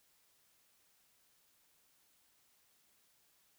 silence, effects white hiss -72 dBFS RMS until 3.58 s

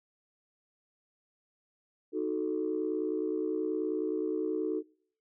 sine chord, D# diminished, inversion none, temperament equal, 311.1 / 370 / 440 Hz, D#4 / F#4 / A4, 0 / 0 / 0 cents, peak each -33 dBFS, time 2.12-4.83 s, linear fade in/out 50 ms, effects noise-tail reverb RT60 0.6 s tail -26 dB re dry + tanh soft clip ceiling -21 dBFS

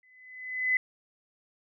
sine tone with exponential growth, 2017 Hz, B6, 36 cents sharp, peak -20 dBFS, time 0.03-0.77 s, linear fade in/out 2 ms, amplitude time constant 160 ms, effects none

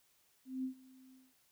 sine tone with ADSR envelope, 260 Hz, C4, 11 cents flat, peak -34 dBFS, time 0.45-1.34 s, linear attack 190 ms, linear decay 99 ms, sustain -23 dB, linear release 210 ms, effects white hiss -72 dBFS RMS until 1.51 s

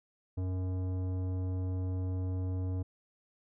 sine tone with tanh clipping, 92.5 Hz, F#2, in tune, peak -33 dBFS, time 0.37-2.83 s, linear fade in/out 10 ms, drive 14 dB, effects none

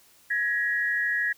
sine tone pair together, 1667.2 / 1900 Hz, G#6 / A#6, +6 / +33 cents, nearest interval major second, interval 227 cents, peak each -26 dBFS, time 0.3-1.33 s, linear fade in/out 10 ms, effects white hiss -58 dBFS RMS until 1.37 s

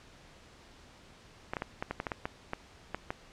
clicks, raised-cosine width 0.5 ms, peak -18 dBFS, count 12, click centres 1.535 / 1.568 / 1.621 / 1.825 / 1.91 / 2.001 / 2.068 / 2.118 / 2.255 / 2.534 / 2.946 / 3.105 s, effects pink hiss -56 dBFS RMS until 3.32 s + low-pass 6000 Hz 12 dB/octave

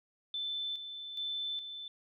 sine tone with tremolo, 3526 Hz, A7, 3 cents sharp, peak -34 dBFS, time 0.34-1.88 s, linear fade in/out 2 ms, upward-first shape square, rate 1.2 Hz, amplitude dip 55%, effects none

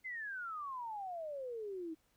sine exponential sweep, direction down, 2100 to 311.1 Hz, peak -40 dBFS, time 0.04-1.95 s, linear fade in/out 20 ms, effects pink hiss -75 dBFS RMS until 2.16 s

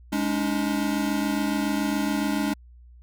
square chord, Ab suspended fourth, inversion none, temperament equal with one note detuned, 207.7 / 284 / 311.1 Hz, Ab3 / Db4 / Eb4, 0 / +42 / 0 cents, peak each -28 / -27 / -31 dBFS, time 0.12-2.54 s, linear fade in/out 10 ms, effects added 60 Hz sine -46 dBFS peak until 3.02 s

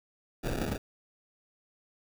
pink noise with sample-and-hold, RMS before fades -32 dBFS, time 0.43-0.78 s, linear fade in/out 20 ms, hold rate 1050 Hz, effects none

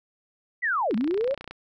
sine linear two-way sweep, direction down then up, 2028 to 196 to 579 Hz, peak -22 dBFS, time 0.62-1.35 s, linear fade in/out 20 ms, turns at 0.95 s
click train, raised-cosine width 0.3 ms, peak -22 dBFS, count 19, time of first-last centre 0.91-1.51 s, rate 30 Hz
effects none

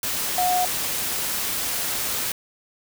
sine tone in noise, 725 Hz, F#5, 35 cents flat, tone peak -19 dBFS, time 0.38-0.65 s, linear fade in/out 2 ms, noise white, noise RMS -26 dBFS, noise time 0.03-2.32 s, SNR +4 dB, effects none

